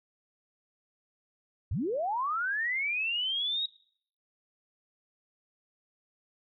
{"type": "linear sweep", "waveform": "sine", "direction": "up", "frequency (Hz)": [61.74, 3826], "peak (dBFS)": -28, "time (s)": [1.71, 3.66], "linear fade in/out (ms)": 5, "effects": ["noise-tail reverb RT60 0.6 s tail -22 dB re dry"]}